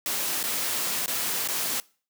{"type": "noise with dropouts", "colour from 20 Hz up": "white", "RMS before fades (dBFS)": -28, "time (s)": [0.06, 1.8], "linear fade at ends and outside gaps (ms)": 1, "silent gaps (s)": [[0.43, 0.438], [1.06, 1.079], [1.476, 1.486]], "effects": ["noise-tail reverb RT60 0.4 s tail -23 dB re dry", "high-pass 150 Hz 12 dB/octave"]}